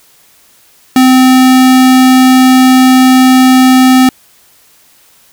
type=tone; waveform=square; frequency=257.9 Hz; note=C4; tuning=25 cents flat; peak=-3 dBFS; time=0.96-4.09 s; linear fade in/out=2 ms; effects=white hiss -45 dBFS RMS until 5.32 s